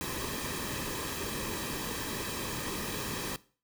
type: noise with comb filter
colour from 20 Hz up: pink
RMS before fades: -36 dBFS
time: 0.01-3.36 s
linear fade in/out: 0 ms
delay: 1.4 ms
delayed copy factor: -0.6
effects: noise-tail reverb RT60 0.4 s tail -19 dB re dry